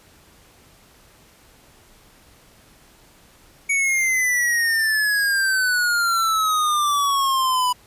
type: exponential sweep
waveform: square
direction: down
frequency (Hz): 2247 to 986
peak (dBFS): -18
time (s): 3.69-7.73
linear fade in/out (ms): 10
effects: pink hiss -52 dBFS RMS until 7.86 s + resampled to 32000 Hz